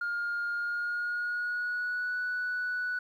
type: tone with pitch glide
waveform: sine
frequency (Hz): 1414 to 1480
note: F6 to F#6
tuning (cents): +21 to 0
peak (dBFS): -28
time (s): 0.01-2.99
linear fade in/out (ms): 5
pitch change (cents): +79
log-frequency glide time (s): 0.53-2.18
effects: tanh soft clip ceiling -27 dBFS + 11-bit